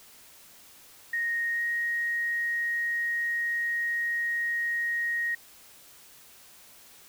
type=tone with pitch glide; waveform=sine; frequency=1864.7 to 1876.6 Hz; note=A#6 to A#6; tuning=0 to +11 cents; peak=-26 dBFS; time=1.13-5.35 s; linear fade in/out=5 ms; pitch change=+11 cents; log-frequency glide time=1.54-1.61 s; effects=white hiss -53 dBFS RMS until 7.08 s